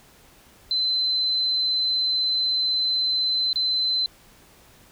sine tone with dropouts, 4059 Hz, B7, 47 cents sharp, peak -20 dBFS, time 0.71-4.06 s, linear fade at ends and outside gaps 1 ms, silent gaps 3.53-3.558 s, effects pink hiss -53 dBFS RMS until 4.91 s

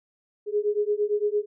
sine beating tone pair, 412 / 420.8 Hz, G#4 / G#4, -14 / +23 cents, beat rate 8.8 Hz, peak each -25 / -25 dBFS, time 0.46-1.46 s, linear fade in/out 50 ms, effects none

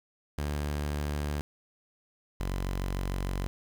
sawtooth tone pair in turn, 73.42 / 46.55 Hz, D2 / F#1, 0 / +11 cents, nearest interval minor sixth, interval 789 cents, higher first, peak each -26 dBFS, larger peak neither, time 0.38-1.41 / 2.4-3.47 s, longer second, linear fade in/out 0 ms, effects 9-bit

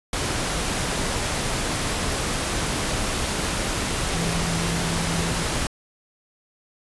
sine tone in noise, 167.3 Hz, E3, 26 cents sharp, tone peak -27 dBFS, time 4.14-5.43 s, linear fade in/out 2 ms, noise pink, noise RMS -25 dBFS, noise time 0.13-5.67 s, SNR -5 dB, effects resampled to 24000 Hz

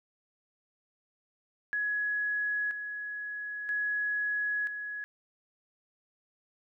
sine tone with tremolo, 1680 Hz, G#6, 19 cents sharp, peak -28 dBFS, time 1.73-5.04 s, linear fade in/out 0 ms, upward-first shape square, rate 0.51 Hz, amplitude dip 55%, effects none

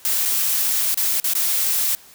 blue noise with dropouts, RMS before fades -20 dBFS, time 0.05-1.95 s, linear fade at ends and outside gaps 0 ms, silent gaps 0.253-0.257 / 0.944-0.974 / 1.2-1.243 / 1.335-1.352 s, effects white hiss -47 dBFS RMS until 2.14 s

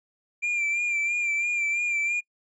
triangle tone with vibrato, 2376 Hz, D7, 20 cents sharp, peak -22 dBFS, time 0.42-2.21 s, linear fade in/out 20 ms, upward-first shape sine, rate 3 Hz, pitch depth 41 cents each way, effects noise-tail reverb RT60 0.1 s tail -24 dB re dry + resampled to 22050 Hz

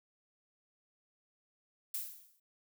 violet noise with exponential decay, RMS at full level -35 dBFS, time 1.94-2.4 s, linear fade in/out 5 ms, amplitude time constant 100 ms, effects none

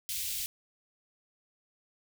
white band-stop noise, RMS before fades -35 dBFS, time 0.09-0.46 s, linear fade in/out 0 ms, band 110 to 2500 Hz, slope 24 dB/octave, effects none

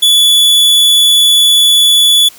45% pulse tone, 3435 Hz, A7, 42 cents flat, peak -5 dBFS, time 0.02-2.29 s, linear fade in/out 10 ms, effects white hiss -38 dBFS RMS until 2.38 s

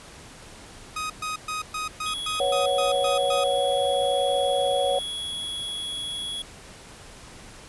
sawtooth tone bursts, 1254 Hz, D#6, 13 cents sharp, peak -24 dBFS, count 10, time 0.96-3.44 s, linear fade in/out 5 ms, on 140 ms, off 120 ms
square tone, 3351 Hz, G#7, 15 cents sharp, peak -30 dBFS, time 2.06-6.42 s, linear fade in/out 2 ms
sine chord, B suspended second, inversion none, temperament equal, 493.9 / 554.4 / 740 Hz, B4 / C#5 / F#5, 0 / 0 / 0 cents, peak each -29 / -23 / -26 dBFS, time 2.4-4.99 s, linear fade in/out 2 ms
effects pink hiss -45 dBFS RMS until 7.68 s + resampled to 24000 Hz

